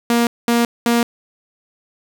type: tone bursts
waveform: sawtooth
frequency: 235.8 Hz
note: A#3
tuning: 20 cents sharp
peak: -9 dBFS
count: 3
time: 0.1-1.03 s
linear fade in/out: 2 ms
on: 170 ms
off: 210 ms
effects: 7-bit